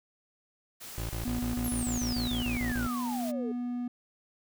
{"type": "noise", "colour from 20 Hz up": "white", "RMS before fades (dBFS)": -44, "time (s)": [0.8, 3.32], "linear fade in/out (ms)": 20}
{"type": "tone bursts", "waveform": "25% pulse", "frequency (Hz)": 56.6, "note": "A1", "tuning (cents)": 50, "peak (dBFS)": -29, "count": 13, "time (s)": [0.98, 2.866], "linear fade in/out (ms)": 0, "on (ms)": 110, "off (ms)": 38}
{"type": "tone", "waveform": "triangle", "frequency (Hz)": 244.2, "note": "B3", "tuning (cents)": -19, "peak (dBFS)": -29, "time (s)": [1.25, 3.88], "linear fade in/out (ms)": 5}
{"type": "exponential sweep", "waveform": "sine", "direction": "down", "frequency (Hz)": [11840, 415.3], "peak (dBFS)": -35, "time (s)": [1.64, 3.52], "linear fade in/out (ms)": 5}
{"effects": []}